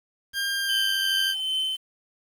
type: tone with pitch glide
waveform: 20% pulse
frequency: 1602 to 1580.9 Hz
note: G6 to G6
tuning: +37 to +14 cents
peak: -20 dBFS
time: 0.33-1.35 s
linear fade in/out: 50 ms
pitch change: -23 cents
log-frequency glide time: 0.49-0.96 s
type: tone with tremolo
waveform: triangle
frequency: 3069 Hz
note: G7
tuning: 37 cents flat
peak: -21 dBFS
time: 0.68-1.77 s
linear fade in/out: 20 ms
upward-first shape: triangle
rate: 2.5 Hz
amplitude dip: 45%
effects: 8-bit